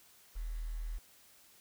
sine tone with quantisation, 40.14 Hz, E1, 45 cents flat, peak -36 dBFS, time 0.35-0.99 s, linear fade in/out 20 ms, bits 10, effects white hiss -62 dBFS RMS until 1.6 s

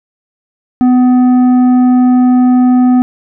sine tone with tanh clipping, 250.7 Hz, B3, 26 cents sharp, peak -6 dBFS, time 0.81-3.02 s, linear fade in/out 0 ms, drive 8 dB, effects none

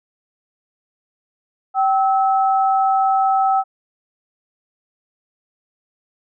sine tone pair together, 772.4 / 1298 Hz, G5 / E6, -26 / -27 cents, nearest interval major sixth, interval 899 cents, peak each -14 / -21 dBFS, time 1.74-3.64 s, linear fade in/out 50 ms, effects none

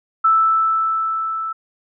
sine tone with level ramp, 1318.5 Hz, E6, in tune, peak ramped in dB -10 to -22 dBFS, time 0.24-1.53 s, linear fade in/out 10 ms, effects none

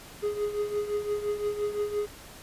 triangle tone with tremolo, 415.3 Hz, G#4, in tune, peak -22 dBFS, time 0.22-2.07 s, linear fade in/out 20 ms, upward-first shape triangle, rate 5.8 Hz, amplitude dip 75%, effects pink hiss -47 dBFS RMS until 2.42 s + resampled to 32000 Hz

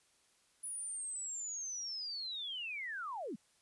sine linear sweep, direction down, 9956 to 170.3 Hz, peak -39 dBFS, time 0.63-3.36 s, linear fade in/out 10 ms, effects white hiss -71 dBFS RMS until 3.61 s + resampled to 24000 Hz

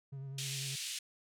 triangle tone with vibrato, 136.1 Hz, C#3, 31 cents flat, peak -39 dBFS, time 0.12-0.76 s, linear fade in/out 10 ms, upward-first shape triangle, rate 10 Hz, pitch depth 39 cents each way
pink band-pass noise, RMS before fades -41 dBFS, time 0.38-0.99 s, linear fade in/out 5 ms, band 2600 to 10000 Hz, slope 24 dB/octave
effects none

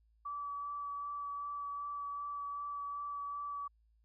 sine tone with vibrato, 1150 Hz, D6, 37 cents flat, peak -38 dBFS, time 0.25-3.68 s, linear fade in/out 10 ms, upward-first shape sine, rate 2.6 Hz, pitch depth 11 cents each way, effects added 55 Hz sine -67 dBFS peak until 4.04 s

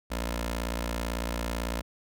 15% pulse tone with notch filter, 58 Hz, A#1, 8 cents flat, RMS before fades -32 dBFS, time 0.1-1.82 s, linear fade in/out 20 ms, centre 130 Hz, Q 0.54, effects none

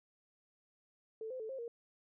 sine tone with pitch steps, 442.2 / 514 / 439.5 / 532 / 468.6 Hz, A4 / C5 / A4 / C5 / A#4, +9 / -31 / -2 / +29 / +9 cents, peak -40 dBFS, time 1.21-1.68 s, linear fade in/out 2 ms, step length 94 ms, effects none

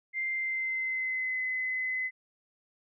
sine tone with pitch glide, 2093 to 2031 Hz, C7 to B6, 0 to +48 cents, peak -29 dBFS, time 0.13-2.11 s, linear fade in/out 50 ms, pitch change -52 cents, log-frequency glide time 0.31-1.4 s, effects none

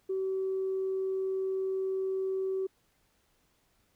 sine tone, 381.3 Hz, G4, 48 cents flat, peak -28 dBFS, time 0.09-2.67 s, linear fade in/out 10 ms, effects tanh soft clip ceiling -24 dBFS + pink hiss -71 dBFS RMS until 3.95 s

